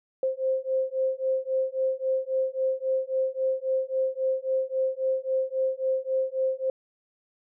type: beating tone pair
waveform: sine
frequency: 523.3 / 527 Hz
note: C5 / C5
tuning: 0 / +12 cents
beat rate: 3.7 Hz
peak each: -27 dBFS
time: 0.23-6.7 s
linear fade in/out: 2 ms
effects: none